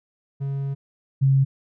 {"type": "tone pair in turn", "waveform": ["triangle", "sine"], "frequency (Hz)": [138.1, 135.41], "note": ["C#3", "C#3"], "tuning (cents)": [-6, -40], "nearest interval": "unison", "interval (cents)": 34, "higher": "first", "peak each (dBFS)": [-22, -14], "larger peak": "second", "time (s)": [[0.4, 0.75], [1.21, 1.45]], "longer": "first", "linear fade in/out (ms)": 20, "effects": []}